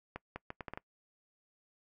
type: accelerating click train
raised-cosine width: 0.5 ms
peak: -25 dBFS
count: 7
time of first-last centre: 0.16-0.775 s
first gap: 200 ms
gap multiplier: 0.72
effects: noise-tail reverb RT60 0.1 s tail -23 dB re dry